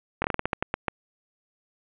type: slowing click train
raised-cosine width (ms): 0.5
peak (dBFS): -9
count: 11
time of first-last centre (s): 0.22-0.882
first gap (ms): 22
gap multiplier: 1.23
effects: resampled to 8000 Hz + 8-bit